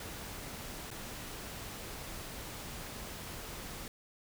pink noise with dropouts, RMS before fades -44 dBFS, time 0-3.88 s, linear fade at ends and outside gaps 2 ms, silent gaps 0.905-0.912 s, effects none

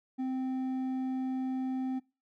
sine tone with hard clipping, 260 Hz, C4, 11 cents flat, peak -32 dBFS, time 0.18-2 s, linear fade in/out 20 ms, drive 5 dB, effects noise-tail reverb RT60 0.3 s tail -22 dB re dry

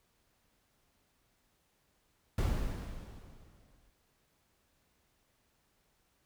brown noise with exponential decay, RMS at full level -29 dBFS, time 2.38-3.9 s, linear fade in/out 2 ms, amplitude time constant 330 ms, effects pink hiss -74 dBFS RMS until 6.25 s

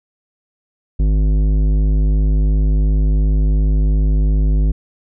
sine tone with tanh clipping, 51.4 Hz, G#1, 17 cents flat, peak -13 dBFS, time 0.99-4.72 s, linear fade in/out 10 ms, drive 13 dB, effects none

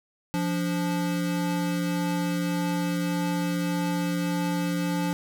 square tone pair together, 174.1 / 289.6 Hz, F3 / D4, -5 / -24 cents, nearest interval major sixth, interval 881 cents, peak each -27 / -30 dBFS, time 0.34-5.13 s, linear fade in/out 0 ms, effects none

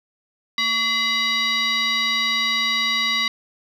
sine tone with frequency modulation, 2931 Hz, F#7, 17 cents flat, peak -17 dBFS, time 0.58-3.28 s, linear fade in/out 2 ms, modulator 900 Hz, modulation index 1.9, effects tanh soft clip ceiling -14 dBFS + 9-bit

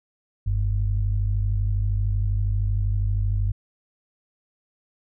sine tone pair together, 47.15 / 99.9 Hz, F#1 / G2, +33 / +33 cents, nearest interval octave + minor second, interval 1300 cents, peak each -22 dBFS, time 0.46-3.52 s, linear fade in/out 10 ms, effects tanh soft clip ceiling -12 dBFS

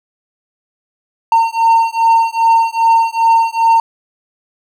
triangle beating tone pair, 910 / 912.5 Hz, A#5 / A#5, -42 / -37 cents, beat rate 2.5 Hz, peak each -10 dBFS, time 1.32-3.8 s, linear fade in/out 2 ms, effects none

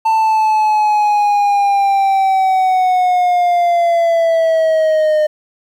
triangle linear sweep, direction down, 891 to 608 Hz, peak -8 dBFS, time 0.05-5.27 s, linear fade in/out 10 ms, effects 8-bit

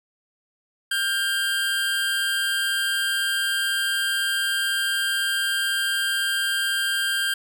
25% pulse tone pair together, 1413 / 1586 Hz, F6 / G6, +20 / +20 cents, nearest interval major second, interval 200 cents, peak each -30 / -18 dBFS, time 0.91-7.34 s, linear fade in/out 5 ms, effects none

